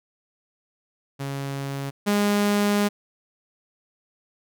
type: tone pair in turn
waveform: sawtooth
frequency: 138.4 / 205.1 Hz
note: C#3 / G#3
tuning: -2 / -21 cents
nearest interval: perfect fifth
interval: 681 cents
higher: second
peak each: -24 / -15 dBFS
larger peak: second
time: 1.19-1.91 / 2.06-2.89 s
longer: second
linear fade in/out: 20 ms
effects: none